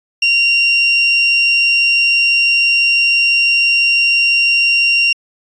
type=tone; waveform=35% pulse; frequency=2766 Hz; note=F7; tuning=17 cents flat; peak=-8 dBFS; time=0.22-5.13 s; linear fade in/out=5 ms; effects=resampled to 22050 Hz